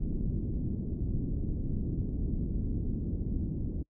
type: low-pass noise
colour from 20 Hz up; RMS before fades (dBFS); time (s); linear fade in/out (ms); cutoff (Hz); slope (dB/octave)
pink; -32; 0-3.83; 10; 300; 24
effects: noise-tail reverb RT60 0.1 s tail -25 dB re dry

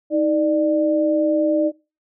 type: tone pair together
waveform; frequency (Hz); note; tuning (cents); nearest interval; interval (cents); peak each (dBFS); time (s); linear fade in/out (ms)
sine; 315.2 / 595; D#4 / D5; +23 / +22; major seventh; 1099; -18; 0.1-1.72; 50
effects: noise-tail reverb RT60 0.3 s tail -21 dB re dry

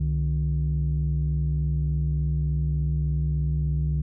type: tone pair together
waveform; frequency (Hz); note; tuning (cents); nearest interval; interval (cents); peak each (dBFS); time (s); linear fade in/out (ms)
sine; 67.1 / 150.53; C2 / D3; +44 / +43; octave + major second; 1399; -23; 0-4.02; 10
effects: tanh soft clip ceiling -17 dBFS

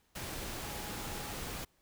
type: tone in noise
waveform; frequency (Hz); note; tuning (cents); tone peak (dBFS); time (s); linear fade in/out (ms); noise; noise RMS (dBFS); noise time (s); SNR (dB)
sine; 830.6; G#5; 0; -50; 0.63-1.34; 10; pink; -41; 0.15-1.65; -12
effects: pink hiss -72 dBFS RMS until 1.81 s

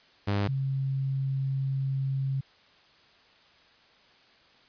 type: tone pair in turn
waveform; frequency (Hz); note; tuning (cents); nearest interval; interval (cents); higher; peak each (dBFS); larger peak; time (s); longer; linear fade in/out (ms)
sawtooth / sine; 101.2 / 135.09; G#2 / C#3; -44 / -44; perfect fourth; 500; second; -21 / -26; first; 0.27-0.48 / 0.48-2.41; second; 10
effects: white hiss -59 dBFS RMS until 4.68 s + resampled to 11025 Hz

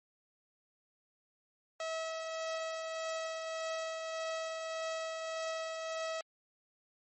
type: tone with tremolo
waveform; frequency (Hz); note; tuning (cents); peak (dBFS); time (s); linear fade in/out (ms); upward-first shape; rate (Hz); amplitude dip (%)
sawtooth; 646; E5; -35; -31; 1.8-6.21; 2; triangle; 1.7; 35
effects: MP3 32 kbps

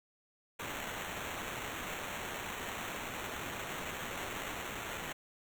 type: noise with sample-and-hold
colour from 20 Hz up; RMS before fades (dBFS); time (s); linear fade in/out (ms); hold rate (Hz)
white; -41; 0.59-5.13; 10; 4900
effects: none

